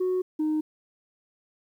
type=tone pair in turn; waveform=sine; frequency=368.2 / 308.6 Hz; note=F#4 / D#4; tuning=-8 / -14 cents; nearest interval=minor third; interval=306 cents; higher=first; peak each=-21 dBFS; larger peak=neither; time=0-0.22 / 0.39-0.61 s; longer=neither; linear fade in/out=10 ms; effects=tanh soft clip ceiling -21 dBFS + 10-bit